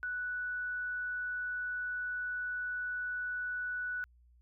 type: tone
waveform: sine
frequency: 1480 Hz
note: F#6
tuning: in tune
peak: -34 dBFS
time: 0.03-4.04 s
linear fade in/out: 0 ms
effects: added 60 Hz sine -60 dBFS peak until 4.41 s